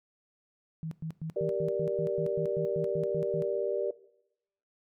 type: tone bursts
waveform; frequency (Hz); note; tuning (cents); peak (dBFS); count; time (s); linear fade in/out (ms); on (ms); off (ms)
sine; 160; D#3; +49; -33; 14; 0.83-3.422; 0; 83; 110
type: chord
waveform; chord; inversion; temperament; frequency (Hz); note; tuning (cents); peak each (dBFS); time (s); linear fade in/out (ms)
sine; G minor; none; just; 392 / 470.4 / 588; G4 / Bb4 / D5; 0 / +16 / +2; -32; 1.36-3.91; 5
effects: noise-tail reverb RT60 0.8 s tail -19 dB re dry